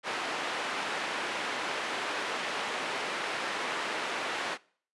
white band-pass noise, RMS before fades -34 dBFS, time 0.03-4.58 s, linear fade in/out 50 ms, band 320 to 2200 Hz, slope 12 dB/octave, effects noise-tail reverb RT60 0.5 s tail -23 dB re dry + resampled to 24000 Hz

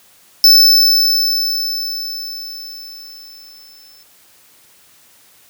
square tone with exponential decay, 5274 Hz, E8, in tune, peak -4 dBFS, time 0.44-4.03 s, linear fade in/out 1 ms, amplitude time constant 780 ms, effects white hiss -49 dBFS RMS until 5.49 s + high-pass 60 Hz 12 dB/octave

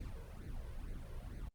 brown noise with flanger, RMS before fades -45 dBFS, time 0-1.49 s, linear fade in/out 10 ms, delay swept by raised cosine 0.46 to 2.06 ms, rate 2.2 Hz, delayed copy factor +0.75, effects Opus 48 kbps

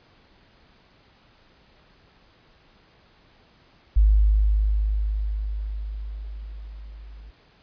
sine tone with level ramp, 51.91 Hz, G#1, in tune, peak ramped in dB -12 to -40 dBFS, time 3.96-7.31 s, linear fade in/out 10 ms, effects pink hiss -57 dBFS RMS until 7.62 s + resampled to 11025 Hz

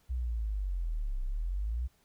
sine linear two-way sweep, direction down then up, 64 to 30.87 to 64 Hz, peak -30 dBFS, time 0.09-1.88 s, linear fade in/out 20 ms, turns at 1.23 s, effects pink hiss -69 dBFS RMS until 2.04 s

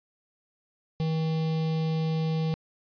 square tone with notch filter, 159.8 Hz, D#3, 47 cents sharp, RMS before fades -27 dBFS, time 1-2.54 s, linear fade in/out 0 ms, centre 1500 Hz, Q 0.67, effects resampled to 11025 Hz

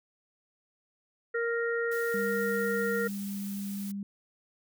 harmonic tone, 466.2 Hz, A#4, in tune, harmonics 1 / 3 / 4, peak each -29 / -34 / -35 dBFS, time 1.34-3.08 s, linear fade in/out 10 ms
blue noise, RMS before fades -45 dBFS, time 1.91-3.92 s, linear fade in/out 10 ms
sine tone, 200 Hz, G3, 35 cents sharp, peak -33 dBFS, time 2.14-4.03 s, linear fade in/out 2 ms
effects none

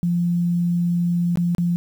sine tone with dropouts, 173.6 Hz, F3, 10 cents flat, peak -17 dBFS, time 0.03-1.76 s, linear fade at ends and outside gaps 0 ms, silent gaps 1.357-1.373 / 1.549-1.582 s, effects 8-bit

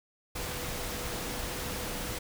sine tone in noise, 493.9 Hz, B4, in tune, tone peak -45 dBFS, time 0.35-2.19 s, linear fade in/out 10 ms, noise pink, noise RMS -36 dBFS, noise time 0.35-2.19 s, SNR -12 dB, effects none

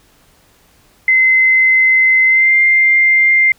sine tone with pitch glide, 2057 to 2099 Hz, C7 to C7, -30 to +5 cents, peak -7 dBFS, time 1.08-3.52 s, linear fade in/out 2 ms, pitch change +35 cents, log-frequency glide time 2.26-2.54 s, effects pink hiss -51 dBFS RMS until 3.58 s

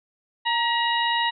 harmonic tone with a mistuned harmonic, 955 Hz, A#5, 42 cents sharp, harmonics 1 / 2 / 3 / 4, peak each -23 / -26 / -28 / -29 dBFS, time 0.45-1.31 s, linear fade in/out 20 ms, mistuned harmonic 1, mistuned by -43 cents, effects none

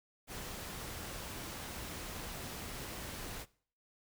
pink noise, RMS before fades -44 dBFS, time 0.27-3.46 s, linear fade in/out 50 ms, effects noise-tail reverb RT60 0.5 s tail -21 dB re dry

